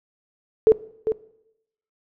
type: tone with echo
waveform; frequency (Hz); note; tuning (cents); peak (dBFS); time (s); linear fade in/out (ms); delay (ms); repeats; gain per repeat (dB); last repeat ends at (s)
sine; 440; A4; 0; -9; 0.67-0.72; 0; 400; 1; -9; 1.12
effects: noise-tail reverb RT60 0.8 s tail -19 dB re dry